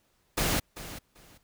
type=noise with echo; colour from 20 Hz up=pink; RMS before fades=-27 dBFS; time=0.37-0.6 s; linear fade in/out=10 ms; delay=390 ms; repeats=2; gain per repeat=-14 dB; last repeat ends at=1.38 s; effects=pink hiss -70 dBFS RMS until 1.43 s